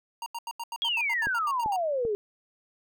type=tone bursts; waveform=square; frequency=933 Hz; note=A#5; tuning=1 cent sharp; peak=-33 dBFS; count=13; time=0.22-1.762 s; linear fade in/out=2 ms; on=42 ms; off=83 ms
type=exponential sweep; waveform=sine; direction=down; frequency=3349 to 398.3 Hz; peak=-25 dBFS; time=0.82-2.15 s; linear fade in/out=0 ms
type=click train; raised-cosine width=2 ms; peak=-24 dBFS; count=3; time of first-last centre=1.27-2.051 s; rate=2.56 Hz
effects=none